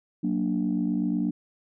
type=chord; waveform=sine; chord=Gb augmented; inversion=none; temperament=equal; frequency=185 / 233.1 / 293.7 Hz; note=Gb3 / Bb3 / D4; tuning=0 / 0 / 0 cents; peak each=-27 dBFS; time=0.23-1.31 s; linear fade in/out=10 ms; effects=tanh soft clip ceiling -16 dBFS